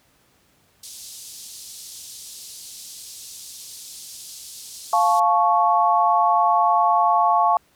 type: band-pass noise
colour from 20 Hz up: pink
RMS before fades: -39 dBFS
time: 0.83-5.2 s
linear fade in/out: 5 ms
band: 4200 to 12000 Hz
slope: 24 dB/octave
type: chord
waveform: sine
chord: F augmented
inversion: none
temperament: equal with one note detuned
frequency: 698.5 / 868.4 / 1108.7 Hz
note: F5 / A5 / C#6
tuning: 0 / -23 / 0 cents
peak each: -19 dBFS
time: 4.93-7.57 s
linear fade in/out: 2 ms
effects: pink hiss -60 dBFS RMS until 7.75 s + high-pass 60 Hz 12 dB/octave